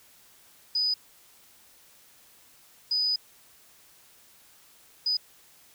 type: tone bursts at uneven times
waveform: sine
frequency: 4978 Hz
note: D#8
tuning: in tune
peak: -23 dBFS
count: 3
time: 0.75-0.94 / 2.91-3.16 / 5.06-5.17 s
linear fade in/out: 5 ms
effects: white hiss -57 dBFS RMS until 5.74 s